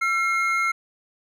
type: tone pair together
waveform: triangle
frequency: 1353 / 2144 Hz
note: E6 / C7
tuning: +45 / +42 cents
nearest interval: minor sixth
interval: 797 cents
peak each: -21 dBFS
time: 0.01-0.72 s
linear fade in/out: 10 ms
effects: none